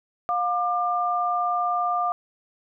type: tone pair together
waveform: sine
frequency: 710.6 / 1195 Hz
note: F5 / D6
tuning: +30 / +30 cents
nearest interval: major sixth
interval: 900 cents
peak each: -24 dBFS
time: 0.29-2.12 s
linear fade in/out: 0 ms
effects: none